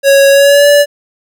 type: tone with pitch glide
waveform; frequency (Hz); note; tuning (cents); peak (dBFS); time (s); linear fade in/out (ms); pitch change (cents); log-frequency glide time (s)
square; 553 to 578.5; C#5 to D5; -4 to -26; -4; 0.03-0.86; 50; +78; 0.3-0.69
effects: none